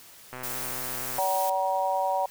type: click train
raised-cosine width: 0.5 ms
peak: -23 dBFS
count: 110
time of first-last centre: 0.33-1.188 s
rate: 127 Hz
type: noise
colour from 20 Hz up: blue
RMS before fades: -34 dBFS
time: 0.43-1.5 s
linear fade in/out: 5 ms
type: harmonic tone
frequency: 190 Hz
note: F#3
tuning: 46 cents sharp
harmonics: 3 / 4 / 5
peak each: -29 / -27 / -28 dBFS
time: 1.18-2.26 s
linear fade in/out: 5 ms
effects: white hiss -50 dBFS RMS until 2.3 s